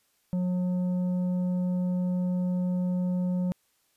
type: tone with tanh clipping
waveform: triangle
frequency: 180.6 Hz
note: F#3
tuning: 42 cents flat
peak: -26 dBFS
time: 0.33-3.52 s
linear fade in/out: 0 ms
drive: 11 dB
effects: white hiss -70 dBFS RMS until 3.96 s + resampled to 32000 Hz